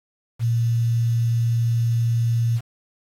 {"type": "tone with quantisation", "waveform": "sine", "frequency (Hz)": 116.54, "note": "A#2", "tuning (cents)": 0, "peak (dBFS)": -17, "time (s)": [0.39, 2.61], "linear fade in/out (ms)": 50, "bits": 7, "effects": ["AAC 48 kbps"]}